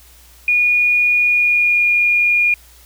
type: tone with pitch glide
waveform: sine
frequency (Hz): 2445 to 2428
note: D#7 to D#7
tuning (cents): -31 to -43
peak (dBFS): -11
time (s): 0.48-2.54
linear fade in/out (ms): 2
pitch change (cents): -12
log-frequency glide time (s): 1.25-1.85
effects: added 60 Hz sine -46 dBFS peak until 2.85 s + white hiss -47 dBFS RMS until 2.85 s